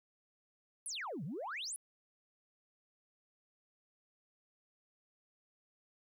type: exponential two-way sweep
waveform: sine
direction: down then up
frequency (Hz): 11175 to 130 to 11175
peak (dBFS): -38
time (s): 0.86-1.76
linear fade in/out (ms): 0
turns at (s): 1.24
effects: tanh soft clip ceiling -35 dBFS + 13-bit